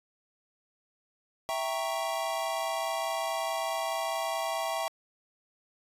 square chord, E diminished seventh, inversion none, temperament equal, 659.3 / 784 / 932.3 / 1108.7 Hz, E5 / G5 / Bb5 / Db6, 0 / 0 / 0 / 0 cents, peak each -34 / -36 / -38 / -38 dBFS, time 1.49-4.88 s, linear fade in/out 0 ms, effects resampled to 32000 Hz

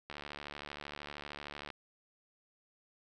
click train, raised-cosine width 0.3 ms, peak -27 dBFS, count 118, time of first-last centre 0.1-1.703 s, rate 73 Hz, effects none

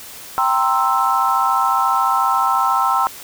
sine chord, C dominant seventh, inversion second, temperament equal, 784 / 932.3 / 1046.5 / 1318.5 Hz, G5 / Bb5 / C6 / E6, 0 / 0 / 0 / 0 cents, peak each -20 / -21 / -19 / -18 dBFS, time 0.38-3.07 s, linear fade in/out 0 ms, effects white hiss -36 dBFS RMS until 3.23 s

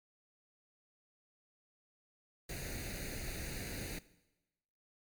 pink noise with comb filter, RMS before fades -42 dBFS, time 2.49-3.99 s, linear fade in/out 5 ms, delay 0.46 ms, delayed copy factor +0.8, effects noise-tail reverb RT60 1.0 s tail -18 dB re dry + MP3 96 kbps

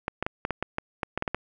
clicks, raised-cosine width 0.5 ms, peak -12 dBFS, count 12, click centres 0.081 / 0.226 / 0.265 / 0.451 / 0.507 / 0.626 / 0.784 / 1.032 / 1.176 / 1.224 / 1.278 / 1.346 s, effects none

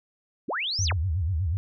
sine linear two-way sweep, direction up then down, 127.8 to 6300 to 127.8 Hz, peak -26 dBFS, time 0.48-0.93 s, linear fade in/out 10 ms, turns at 0.84 s
sine tone with vibrato, 86 Hz, F2, 26 cents flat, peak -23 dBFS, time 0.79-1.57 s, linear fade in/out 0 ms, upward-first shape sine, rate 8.2 Hz, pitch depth 230 cents each way
effects none

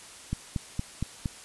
click train, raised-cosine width 5 ms, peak -16 dBFS, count 5, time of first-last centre 0.33-1.258 s, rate 4.31 Hz, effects white hiss -47 dBFS RMS until 1.44 s + resampled to 24000 Hz

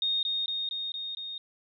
sine tone with echo, 3700 Hz, A#7, 14 cents flat, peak -25 dBFS, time 0.02-0.23 s, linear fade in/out 2 ms, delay 230 ms, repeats 5, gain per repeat -2 dB, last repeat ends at 1.38 s, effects none

